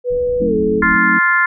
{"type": "tone with pitch glide", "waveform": "sine", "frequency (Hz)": [492.4, 431.1], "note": ["B4", "A4"], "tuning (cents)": [-5, -35], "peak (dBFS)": -14, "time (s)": [0.04, 0.84], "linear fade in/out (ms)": 50, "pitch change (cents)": -230, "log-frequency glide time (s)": [0.44, 0.55]}
{"type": "low-pass noise", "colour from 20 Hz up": "pink", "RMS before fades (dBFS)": -31, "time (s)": [0.1, 0.97], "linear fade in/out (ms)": 10, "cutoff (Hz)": 140, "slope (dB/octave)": 12}
{"type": "chord", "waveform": "sine", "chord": "F# diminished seventh", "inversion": "none", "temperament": "just", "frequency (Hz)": [185, 222, 266.4, 319.7], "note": ["F#3", "A3", "C4", "Eb4"], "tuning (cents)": [0, 16, 31, 47], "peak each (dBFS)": [-22, -21, -24, -23], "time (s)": [0.4, 1.19], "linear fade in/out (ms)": 10}
{"type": "harmonic tone", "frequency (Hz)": 349.2, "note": "F4", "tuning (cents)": 0, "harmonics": [3, 4, 5, 6], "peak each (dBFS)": [-18, -15, -14, -21], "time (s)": [0.82, 1.46], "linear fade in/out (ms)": 5}
{"effects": []}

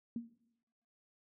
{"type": "tone with exponential decay", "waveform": "sine", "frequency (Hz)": 233.1, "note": "A#3", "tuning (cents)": 0, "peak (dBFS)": -33, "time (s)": [0.16, 0.34], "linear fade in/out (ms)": 2, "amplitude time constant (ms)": 38, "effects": ["noise-tail reverb RT60 0.9 s tail -19 dB re dry"]}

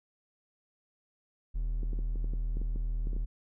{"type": "tone", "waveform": "triangle", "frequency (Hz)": 40.03, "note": "D#1", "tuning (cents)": 50, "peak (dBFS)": -27, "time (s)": [1.54, 3.26], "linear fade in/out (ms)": 20}
{"type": "clicks", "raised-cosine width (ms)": 3, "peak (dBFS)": -30, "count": 12, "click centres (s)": [1.832, 1.932, 1.99, 2.158, 2.244, 2.336, 2.57, 2.616, 2.76, 3.071, 3.132, 3.165]}
{"effects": []}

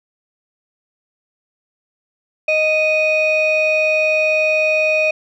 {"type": "tone pair together", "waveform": "sine", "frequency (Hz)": [622.3, 2489], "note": ["D#5", "D#7"], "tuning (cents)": [0, 0], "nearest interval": "2 octaves", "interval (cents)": 2400, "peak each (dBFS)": -14, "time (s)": [2.48, 5.11], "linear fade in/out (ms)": 5, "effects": ["tanh soft clip ceiling -9 dBFS"]}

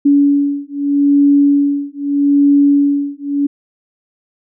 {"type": "beating tone pair", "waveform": "sine", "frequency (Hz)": [283.8, 284.6], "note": ["C#4", "C#4"], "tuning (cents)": [41, 46], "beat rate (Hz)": 0.8, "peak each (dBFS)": -12, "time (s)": [0.05, 3.47], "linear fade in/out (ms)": 10, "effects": []}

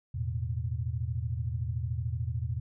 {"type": "chord", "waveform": "sine", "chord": "E suspended fourth", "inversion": "none", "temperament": "equal", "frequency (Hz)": [82.41, 110, 123.47], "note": ["E2", "A2", "B2"], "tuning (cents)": [0, 0, 0], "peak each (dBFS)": -34, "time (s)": [0.14, 2.6], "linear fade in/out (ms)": 10, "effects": []}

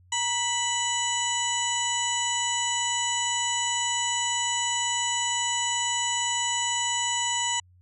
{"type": "harmonic tone with a mistuned harmonic", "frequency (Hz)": 987.8, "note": "B5", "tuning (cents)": 0, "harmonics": [1, 2, 3, 4, 6, 7, 8], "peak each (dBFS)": [-30, -33, -30, -39, -39, -30, -33], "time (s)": [0.12, 7.6], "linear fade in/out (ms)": 5, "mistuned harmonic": 1, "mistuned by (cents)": -77, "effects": ["added 90 Hz sine -54 dBFS peak until 7.81 s"]}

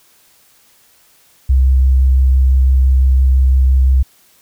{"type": "tone with vibrato", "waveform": "sine", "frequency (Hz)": 65.41, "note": "C2", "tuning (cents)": 0, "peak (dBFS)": -7, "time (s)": [1.49, 4.03], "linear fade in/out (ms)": 10, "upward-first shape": "square", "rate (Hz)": 5.9, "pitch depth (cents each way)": 9, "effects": ["white hiss -51 dBFS RMS until 4.41 s"]}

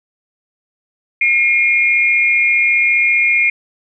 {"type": "tone pair together", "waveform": "sine", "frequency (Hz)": [2148, 2413], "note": ["C7", "D7"], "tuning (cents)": [45, 46], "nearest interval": "major second", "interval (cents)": 201, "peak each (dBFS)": -13, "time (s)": [1.21, 3.5], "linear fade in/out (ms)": 5, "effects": []}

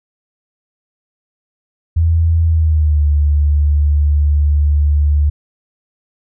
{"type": "tone with pitch glide", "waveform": "sine", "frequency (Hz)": [82.41, 73.42], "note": ["E2", "D2"], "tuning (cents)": [0, 0], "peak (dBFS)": -9, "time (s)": [1.96, 5.3], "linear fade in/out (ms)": 10, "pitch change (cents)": -200, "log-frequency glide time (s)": [2.45, 3.06], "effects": []}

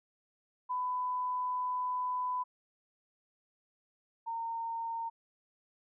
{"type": "tone pair in turn", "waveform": "sine", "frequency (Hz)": [1000, 916.8], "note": ["B5", "A#5"], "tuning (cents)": [21, -29], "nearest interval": "major second", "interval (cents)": 150, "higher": "first", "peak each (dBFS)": [-31, -34], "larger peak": "first", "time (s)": [[0.69, 2.44], [4.26, 5.1]], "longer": "first", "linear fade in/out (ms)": 20, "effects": []}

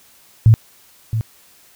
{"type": "tone with echo", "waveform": "sine", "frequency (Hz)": 111.5, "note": "A2", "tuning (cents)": 23, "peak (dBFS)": -5, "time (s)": [0.46, 0.54], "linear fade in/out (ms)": 0, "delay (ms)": 670, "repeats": 1, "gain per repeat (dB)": -11, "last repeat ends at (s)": 1.21, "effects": ["white hiss -50 dBFS RMS until 1.75 s"]}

